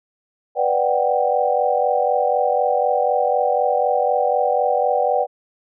sine chord, G major seventh, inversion first, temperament equal, 493.9 / 587.3 / 740 / 784 Hz, B4 / D5 / F#5 / G5, 0 / 0 / 0 / 0 cents, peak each -21 dBFS, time 0.55-5.27 s, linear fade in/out 50 ms, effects none

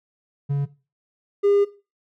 triangle tone pair in turn, 141.4 / 404 Hz, C#3 / G#4, +35 / -48 cents, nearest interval octave + tritone, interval 1817 cents, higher second, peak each -17 / -12 dBFS, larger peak second, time 0.49-0.66 / 1.43-1.65 s, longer second, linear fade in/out 20 ms, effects noise-tail reverb RT60 0.3 s tail -17 dB re dry + tanh soft clip ceiling -9 dBFS

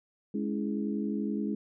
harmonic tone with a mistuned harmonic, 69.8 Hz, C#2, 13 cents sharp, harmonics 3 / 4 / 5 / 6, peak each -31 / -35 / -37 / -40 dBFS, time 0.34-1.55 s, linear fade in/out 5 ms, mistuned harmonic 5, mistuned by -95 cents, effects none

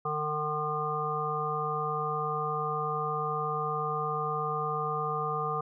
harmonic tone, 151.4 Hz, D#3, 47 cents flat, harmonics 1 / 3 / 5 / 7 / 8, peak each -37 / -35 / -36 / -37 / -32 dBFS, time 0.05-5.61 s, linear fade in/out 5 ms, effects none

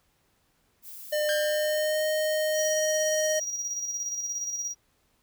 violet noise, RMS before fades -43 dBFS, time 0.82-2.74 s, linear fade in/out 50 ms
square tone with pitch glide, 603 to 618.9 Hz, D5 to D#5, +46 to -9 cents, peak -25 dBFS, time 1.12-3.4 s, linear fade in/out 10 ms, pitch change +45 cents, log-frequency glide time 1.39-2.04 s
sawtooth tone with exponential decay, 1599 Hz, G6, 34 cents sharp, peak -24 dBFS, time 1.29-2.08 s, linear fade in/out 0 ms, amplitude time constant 170 ms
triangle tone with tremolo, 5740 Hz, F8, 47 cents sharp, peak -27 dBFS, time 2.53-4.75 s, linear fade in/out 50 ms, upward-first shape square, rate 17 Hz, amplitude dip 40%
effects pink hiss -69 dBFS RMS until 5.22 s

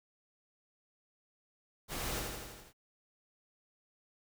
pink noise with echo, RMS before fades -39 dBFS, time 1.88-2.24 s, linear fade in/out 50 ms, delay 82 ms, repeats 6, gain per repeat -3 dB, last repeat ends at 2.732 s, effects none

